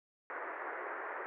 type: band-pass noise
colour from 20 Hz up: white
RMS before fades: -42 dBFS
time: 0.3-1.26 s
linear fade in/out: 0 ms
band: 340 to 1900 Hz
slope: 48 dB/octave
effects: none